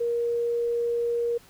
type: tone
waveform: sine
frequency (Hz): 471.8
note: A#4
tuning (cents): +21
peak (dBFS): -23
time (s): 0-1.38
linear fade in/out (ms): 10
effects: pink hiss -54 dBFS RMS until 1.49 s